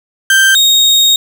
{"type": "tone pair in turn", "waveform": "35% pulse", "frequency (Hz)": [1568, 3729], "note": ["G6", "A#7"], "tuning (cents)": [0, 0], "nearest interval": "octave + minor third", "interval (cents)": 1500, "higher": "second", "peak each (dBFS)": -4, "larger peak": "neither", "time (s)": [[0.3, 0.55], [0.55, 1.16]], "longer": "second", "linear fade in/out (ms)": 2, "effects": []}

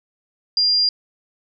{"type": "tone", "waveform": "sine", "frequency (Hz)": 4800, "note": "D8", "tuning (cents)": 37, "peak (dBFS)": -14, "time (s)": [0.57, 0.89], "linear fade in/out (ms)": 2, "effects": []}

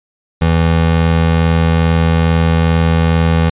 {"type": "tone pair together", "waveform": "square", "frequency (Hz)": [82.35, 164.7], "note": ["E2", "E3"], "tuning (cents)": [-1, -1], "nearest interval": "octave", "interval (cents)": 1200, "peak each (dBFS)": -13, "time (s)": [0.41, 3.5], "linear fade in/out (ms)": 10, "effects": ["resampled to 8000 Hz"]}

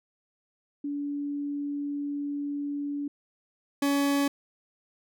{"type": "tone pair in turn", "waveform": ["sine", "40% pulse"], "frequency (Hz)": [287.2, 281.8], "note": ["D4", "C#4"], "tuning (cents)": [-39, 29], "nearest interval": "unison", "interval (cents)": 32, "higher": "first", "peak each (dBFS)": [-29, -22], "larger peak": "second", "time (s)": [[0.84, 3.08], [3.82, 4.28]], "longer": "first", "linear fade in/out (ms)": 5, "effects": []}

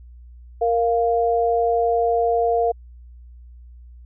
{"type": "tone pair together", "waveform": "sine", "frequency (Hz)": [465.3, 697.2], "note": ["A#4", "F5"], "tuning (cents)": [-3, -3], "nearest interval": "perfect fifth", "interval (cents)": 700, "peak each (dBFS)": -19, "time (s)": [0.61, 2.72], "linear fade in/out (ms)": 10, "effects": ["added 60 Hz sine -40 dBFS peak until 4.05 s"]}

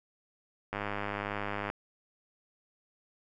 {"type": "click train", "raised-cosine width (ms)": 0.5, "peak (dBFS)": -19, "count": 100, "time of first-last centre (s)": [0.73, 1.701], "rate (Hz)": 102, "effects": []}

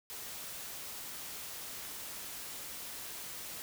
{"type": "noise", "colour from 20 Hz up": "white", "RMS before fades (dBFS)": -44, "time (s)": [0.1, 3.62], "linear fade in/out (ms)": 0, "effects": []}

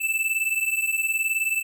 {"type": "beating tone pair", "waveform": "square", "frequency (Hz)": [2637, 2656], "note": ["E7", "E7"], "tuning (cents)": [0, 12], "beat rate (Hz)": 19, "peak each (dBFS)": [-25, -27], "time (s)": [0, 1.63], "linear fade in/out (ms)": 20, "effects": []}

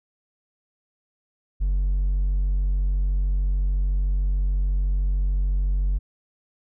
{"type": "tone with hard clipping", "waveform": "sine", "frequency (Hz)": 46.85, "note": "F#1", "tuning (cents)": 22, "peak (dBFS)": -20, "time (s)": [1.6, 5.99], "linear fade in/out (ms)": 20, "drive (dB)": 2, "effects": []}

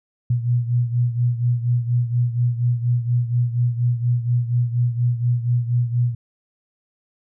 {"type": "beating tone pair", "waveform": "sine", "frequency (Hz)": [120, 124.2], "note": ["B2", "B2"], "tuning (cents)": [-49, 10], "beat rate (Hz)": 4.2, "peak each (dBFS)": [-18, -23], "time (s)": [0.3, 6.15], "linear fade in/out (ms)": 5, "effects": []}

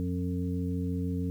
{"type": "harmonic tone with a mistuned harmonic", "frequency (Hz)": 90, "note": "F#2", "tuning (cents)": -47, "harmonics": [1, 2, 3, 5], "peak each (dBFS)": [-32, -33, -34, -41], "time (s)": [0, 1.3], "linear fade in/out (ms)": 0, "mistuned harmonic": 2, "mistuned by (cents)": -37, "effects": ["10-bit"]}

